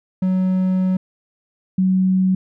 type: tone pair in turn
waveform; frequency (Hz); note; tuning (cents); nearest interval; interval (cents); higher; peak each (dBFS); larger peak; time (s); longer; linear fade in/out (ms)
triangle / sine; 186.1 / 187.18; F#3 / F#3; +10 / +20; unison; 10; second; -13; neither; 0.22-0.97 / 1.78-2.35; first; 5
effects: none